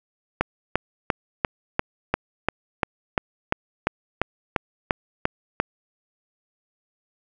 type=click train; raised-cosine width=0.5 ms; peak=-4 dBFS; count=16; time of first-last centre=0.41-5.6 s; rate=2.89 Hz; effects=none